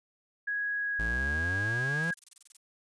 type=tone with pitch glide; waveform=sine; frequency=1661.2 to 1643.1 Hz; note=G#6 to G#6; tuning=0 to -19 cents; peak=-29 dBFS; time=0.47-2.14 s; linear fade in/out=10 ms; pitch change=-19 cents; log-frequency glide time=0.78-1.35 s
type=exponential sweep; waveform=45% pulse; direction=up; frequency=52 to 174.61 Hz; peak=-32 dBFS; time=0.99-2.11 s; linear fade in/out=5 ms
type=noise bursts; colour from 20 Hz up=violet; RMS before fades=-46 dBFS; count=12; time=2.03-2.568 s; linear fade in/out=2 ms; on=21 ms; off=26 ms
effects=resampled to 22050 Hz